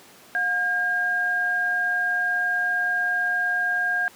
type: tone pair together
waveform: sine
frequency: 719.4 / 1615 Hz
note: F#5 / G#6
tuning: -49 / -49 cents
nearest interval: octave + major second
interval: 1400 cents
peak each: -30 / -21 dBFS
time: 0.35-4.08 s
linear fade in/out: 0 ms
effects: pink hiss -49 dBFS RMS until 4.15 s + high-pass 200 Hz 12 dB/octave